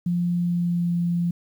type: tone with pitch glide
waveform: sine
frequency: 174.7 to 172.69 Hz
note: F3 to F3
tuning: +1 to -19 cents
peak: -20 dBFS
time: 0.06-1.31 s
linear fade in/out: 5 ms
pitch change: -20 cents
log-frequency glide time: 0.36-0.96 s
effects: 9-bit